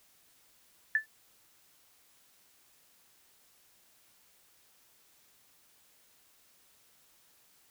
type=tone with exponential decay; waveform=sine; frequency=1754 Hz; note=A6; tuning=6 cents flat; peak=-20 dBFS; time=0.95-1.06 s; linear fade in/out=2 ms; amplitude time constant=23 ms; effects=white hiss -65 dBFS RMS until 7.7 s